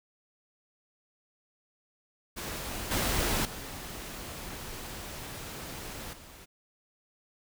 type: noise with level steps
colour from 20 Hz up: pink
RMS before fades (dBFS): -37 / -29 / -41 / -50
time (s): 2.36-6.46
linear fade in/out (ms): 20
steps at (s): 2.91 / 3.45 / 6.13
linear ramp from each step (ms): 2
effects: none